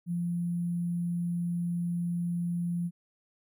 sine tone with sample-and-hold, 173.1 Hz, F3, 15 cents flat, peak -28 dBFS, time 0.06-2.91 s, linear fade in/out 50 ms, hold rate 11025 Hz, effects none

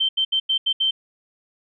sine tone bursts at uneven times, 3116 Hz, G7, 11 cents flat, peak -17 dBFS, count 6, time 0-0.09 / 0.17-0.25 / 0.32-0.4 / 0.49-0.58 / 0.66-0.73 / 0.8-0.91 s, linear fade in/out 10 ms, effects none

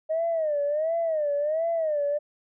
sine tone with vibrato, 621 Hz, D#5, 3 cents flat, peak -22 dBFS, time 0.09-2.19 s, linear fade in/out 20 ms, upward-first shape sine, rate 1.4 Hz, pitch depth 140 cents each way, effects tanh soft clip ceiling -18 dBFS

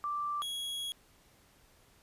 sine / 45% pulse tone pair in turn, 1174.7 / 3323 Hz, D6 / G#7, 0 / 0 cents, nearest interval octave + tritone, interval 1800 cents, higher second, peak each -32 / -35 dBFS, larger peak first, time 0.04-0.42 / 0.42-0.92 s, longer second, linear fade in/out 0 ms, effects pink hiss -64 dBFS RMS until 2.02 s + resampled to 32000 Hz

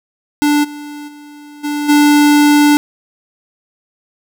square tone with level steps, 293.7 Hz, D4, in tune, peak -10 / -27 / -34 / -17 / -7 dBFS, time 0.42-2.77 s, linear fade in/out 0 ms, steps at 0.63 / 1.07 / 1.63 / 1.88 s, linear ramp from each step 20 ms, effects none

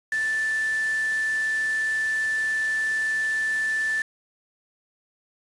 sine tone in noise, 1760 Hz, A6, in tune, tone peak -22 dBFS, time 0.12-4.02 s, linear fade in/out 2 ms, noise white, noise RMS -39 dBFS, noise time 0.12-4.02 s, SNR +14 dB, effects resampled to 22050 Hz

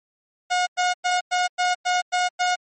sawtooth tone bursts, 722 Hz, F#5, 43 cents flat, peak -15 dBFS, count 8, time 0.5-2.56 s, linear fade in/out 20 ms, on 170 ms, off 100 ms, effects MP3 32 kbps

